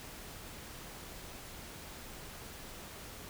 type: silence
effects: pink hiss -48 dBFS RMS until 3.29 s